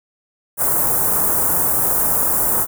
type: band-stop noise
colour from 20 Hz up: white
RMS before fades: -17 dBFS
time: 0.57-2.67 s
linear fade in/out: 50 ms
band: 1300 to 9100 Hz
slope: 24 dB/octave
effects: none